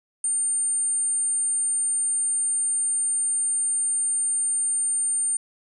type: tone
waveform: sine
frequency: 9000 Hz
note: C#9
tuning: 25 cents sharp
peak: -21 dBFS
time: 0.24-5.37 s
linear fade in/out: 2 ms
effects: none